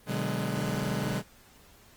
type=chord; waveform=sawtooth; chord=G# half-diminished seventh; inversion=first; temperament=just; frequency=124.59 / 149.51 / 186.89 / 207.7 Hz; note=B2 / D3 / F#3 / G#3; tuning=+16 / +31 / +18 / 0 cents; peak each=-30 dBFS; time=0.06-1.23 s; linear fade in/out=50 ms; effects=pink hiss -57 dBFS RMS until 1.96 s + Opus 24 kbps